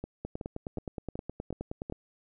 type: two click trains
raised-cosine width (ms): 2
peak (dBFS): -23 / -22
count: 6 / 17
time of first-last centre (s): 0.04-1.899 / 0.25-1.924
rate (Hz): 2.69 / 9.56
effects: none